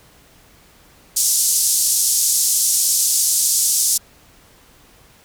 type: band-pass noise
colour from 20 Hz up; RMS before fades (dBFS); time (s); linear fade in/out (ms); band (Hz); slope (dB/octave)
pink; -17; 1.16-3.98; 10; 5800 to 12000; 24
effects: pink hiss -50 dBFS RMS until 5.24 s